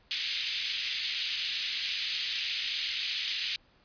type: band-pass noise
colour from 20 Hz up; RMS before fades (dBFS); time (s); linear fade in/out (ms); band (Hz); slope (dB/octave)
white; -33; 0.11-3.56; 0; 2400 to 4500; 24
effects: pink hiss -64 dBFS RMS until 3.84 s + resampled to 11025 Hz